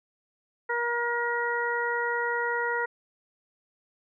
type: harmonic tone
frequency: 475.1 Hz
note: A#4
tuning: 33 cents sharp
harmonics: 1 / 2 / 3 / 4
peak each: -31 / -31 / -31 / -31 dBFS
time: 0.69-2.86 s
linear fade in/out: 10 ms
effects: none